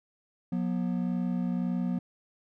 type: tone pair together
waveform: triangle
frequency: 180.11 / 241.9 Hz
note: F#3 / B3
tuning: -46 / -36 cents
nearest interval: perfect fourth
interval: 510 cents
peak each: -27 / -29 dBFS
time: 0.52-1.99 s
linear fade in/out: 5 ms
effects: none